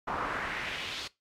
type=noise with band-pass filter sweep; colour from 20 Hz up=brown; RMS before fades=-35 dBFS; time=0.07-1.08 s; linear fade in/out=10 ms; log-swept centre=1000 to 4200 Hz; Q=2.1; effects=noise-tail reverb RT60 0.2 s tail -20 dB re dry + MP3 96 kbps